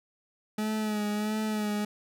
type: tone with vibrato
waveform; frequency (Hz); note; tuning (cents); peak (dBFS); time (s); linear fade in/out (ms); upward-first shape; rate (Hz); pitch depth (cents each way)
40% pulse; 212.5; G#3; +40; -27; 0.58-1.85; 5; sine; 1.5; 36
effects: none